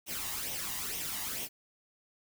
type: noise with flanger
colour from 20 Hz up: white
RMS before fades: -37 dBFS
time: 0.06-1.49 s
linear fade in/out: 50 ms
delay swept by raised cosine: 0.33 to 1.06 ms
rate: 2.2 Hz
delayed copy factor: +0.6
effects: none